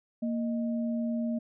sine tone pair together, 232.2 / 620 Hz, A#3 / D#5, -7 / -6 cents, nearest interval octave + perfect fourth, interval 1701 cents, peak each -28 / -38 dBFS, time 0.22-1.39 s, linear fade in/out 10 ms, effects none

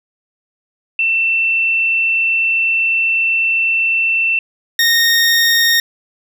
sine / 20% pulse tone pair in turn, 2683 / 1851.2 Hz, E7 / A#6, +30 / -13 cents, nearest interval tritone, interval 643 cents, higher first, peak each -12 / -5 dBFS, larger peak second, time 0.99-4.39 / 4.79-5.8 s, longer first, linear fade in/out 2 ms, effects none

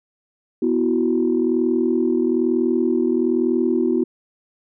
sine chord, B suspended fourth, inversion none, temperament just, 246.9 / 329.3 / 370.4 Hz, B3 / E4 / F#4, 0 / -2 / +2 cents, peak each -20 dBFS, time 0.62-4.04 s, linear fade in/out 5 ms, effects tanh soft clip ceiling -7 dBFS

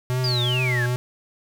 square tone with vibrato, 124.8 Hz, B2, 19 cents sharp, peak -22 dBFS, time 0.1-0.96 s, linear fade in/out 0 ms, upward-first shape triangle, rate 2.4 Hz, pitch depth 52 cents each way
sine exponential sweep, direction down, 4978 to 1600 Hz, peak -23 dBFS, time 0.24-0.86 s, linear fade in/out 2 ms
effects 8-bit

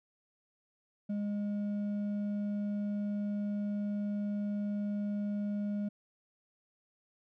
sine tone with hard clipping, 205.3 Hz, G#3, 20 cents flat, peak -33 dBFS, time 1.09-5.89 s, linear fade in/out 10 ms, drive 4 dB, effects none

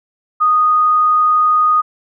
sine tone, 1239 Hz, D#6, 8 cents flat, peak -9 dBFS, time 0.4-1.82 s, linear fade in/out 20 ms, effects none

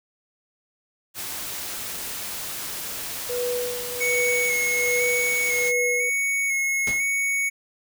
white noise, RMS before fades -32 dBFS, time 1.14-5.73 s, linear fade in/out 50 ms
sine tone with tremolo, 490 Hz, B4, 14 cents flat, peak -23 dBFS, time 3.29-6.1 s, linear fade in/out 10 ms, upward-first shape sine, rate 1.3 Hz, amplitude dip 70%
square tone with vibrato, 2200 Hz, C#7, 14 cents flat, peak -22 dBFS, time 4-7.5 s, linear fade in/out 20 ms, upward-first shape square, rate 1 Hz, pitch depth 20 cents each way
pink noise with exponential decay, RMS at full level -29 dBFS, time 6.87-7.12 s, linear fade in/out 1 ms, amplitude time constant 54 ms
effects none

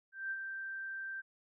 sine tone with ADSR envelope, 1568 Hz, G6, in tune, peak -34 dBFS, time 0.12-1.22 s, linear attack 190 ms, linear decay 47 ms, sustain -5 dB, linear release 24 ms, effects none

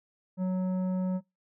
sine tone with tanh clipping, 185 Hz, F#3, in tune, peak -28 dBFS, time 0.37-1.21 s, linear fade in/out 50 ms, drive 10 dB, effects noise-tail reverb RT60 0.2 s tail -24 dB re dry

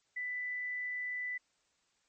sine tone, 1988 Hz, B6, 11 cents sharp, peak -35 dBFS, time 0.16-1.38 s, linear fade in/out 10 ms, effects white hiss -75 dBFS RMS until 2.08 s + MP3 32 kbps

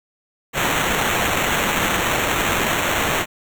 violet noise with sample-and-hold, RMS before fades -20 dBFS, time 0.53-3.26 s, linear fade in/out 50 ms, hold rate 4900 Hz, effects none

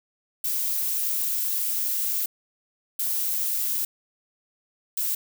violet noise bursts at uneven times, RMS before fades -26 dBFS, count 3, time 0.44-2.26 / 2.99-3.85 / 4.97-5.15 s, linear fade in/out 5 ms, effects none

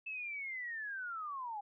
sine linear sweep, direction down, 2637 to 797 Hz, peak -39 dBFS, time 0.06-1.61 s, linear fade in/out 10 ms, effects none

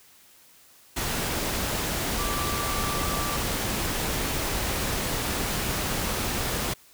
sine tone in noise, 1169 Hz, D6, 8 cents flat, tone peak -32 dBFS, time 2.18-3.37 s, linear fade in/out 10 ms, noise pink, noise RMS -28 dBFS, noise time 0.96-6.74 s, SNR -7 dB, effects white hiss -55 dBFS RMS until 6.93 s

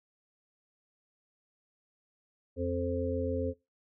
harmonic tone, 87.31 Hz, F2, in tune, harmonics 1 / 3 / 5 / 6, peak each -35 / -35 / -35 / -35 dBFS, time 2.56-3.54 s, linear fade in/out 50 ms, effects noise-tail reverb RT60 0.2 s tail -18 dB re dry

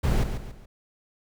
brown noise with echo, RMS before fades -22 dBFS, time 0.03-0.24 s, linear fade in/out 10 ms, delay 140 ms, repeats 3, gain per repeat -8 dB, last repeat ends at 0.66 s, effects none

